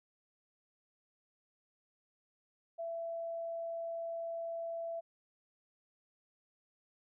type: tone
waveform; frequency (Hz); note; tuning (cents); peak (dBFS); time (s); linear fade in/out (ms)
sine; 668; E5; +23; -37; 2.78-5.01; 20
effects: none